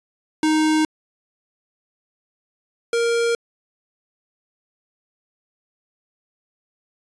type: tone pair in turn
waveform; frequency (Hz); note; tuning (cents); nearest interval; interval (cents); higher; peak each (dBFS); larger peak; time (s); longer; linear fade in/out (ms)
square; 311.1 / 467.1; D#4 / A#4; 0 / +3; perfect fifth; 703; second; -16 / -18; first; 0.43-0.85 / 2.93-3.35; neither; 2
effects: resampled to 22050 Hz